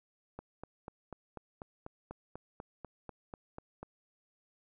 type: click train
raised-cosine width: 1 ms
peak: -29 dBFS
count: 15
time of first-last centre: 0.39-3.83 s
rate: 4.07 Hz
effects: none